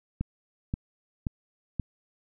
click train, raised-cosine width 5 ms, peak -16 dBFS, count 4, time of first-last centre 0.21-1.797 s, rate 1.89 Hz, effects none

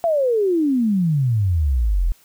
sine exponential sweep, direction down, 694 to 38.5 Hz, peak -15 dBFS, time 0.04-2.12 s, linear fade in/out 0 ms, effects white hiss -54 dBFS RMS until 2.24 s

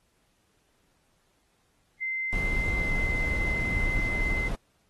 sine tone with pitch glide, 2075 to 2061 Hz, C7 to C7, -15 to -27 cents, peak -28 dBFS, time 2-4.49 s, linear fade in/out 20 ms, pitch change -12 cents, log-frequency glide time 2.79-2.92 s
brown noise, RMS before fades -29 dBFS, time 2.33-4.55 s, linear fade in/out 0 ms
effects pink hiss -70 dBFS RMS until 4.89 s + AAC 32 kbps

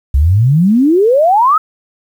sine exponential sweep, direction up, 64.1 to 1320 Hz, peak -6 dBFS, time 0.14-1.58 s, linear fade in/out 5 ms, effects 7-bit

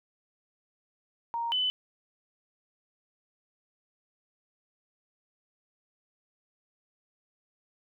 sine tone pair in turn, 932.3 / 3012 Hz, A#5 / F#7, 0 / +30 cents, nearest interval octave + minor sixth, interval 2030 cents, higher second, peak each -29 / -25 dBFS, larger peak second, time 1.34-1.52 / 1.52-1.7 s, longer neither, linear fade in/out 0 ms, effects none

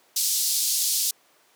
pink band-pass noise, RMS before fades -24 dBFS, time 0.16-1.11 s, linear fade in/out 5 ms, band 4400 to 16000 Hz, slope 24 dB/octave, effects pink hiss -59 dBFS RMS until 1.55 s + high-pass 400 Hz 12 dB/octave

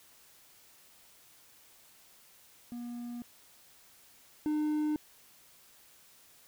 triangle tone pair in turn, 240 / 303 Hz, B3 / D#4, -49 / -46 cents, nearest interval major third, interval 403 cents, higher second, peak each -36 / -26 dBFS, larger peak second, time 2.72-3.22 / 4.46-4.96 s, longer neither, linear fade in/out 0 ms, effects white hiss -60 dBFS RMS until 6.47 s

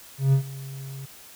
triangle tone with ADSR envelope, 135.6 Hz, C#3, 38 cents flat, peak -12 dBFS, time 0.18-1.06 s, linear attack 150 ms, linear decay 95 ms, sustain -20 dB, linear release 11 ms, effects white hiss -47 dBFS RMS until 1.35 s

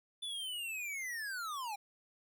square linear sweep, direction down, 3508 to 784 Hz, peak -39 dBFS, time 0.22-1.76 s, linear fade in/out 10 ms, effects none

